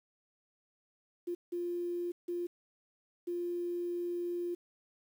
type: tone bursts at uneven times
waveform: sine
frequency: 349.2 Hz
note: F4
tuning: in tune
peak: -33 dBFS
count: 4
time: 1.27-1.35 / 1.52-2.12 / 2.28-2.47 / 3.27-4.55 s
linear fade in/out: 10 ms
effects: 10-bit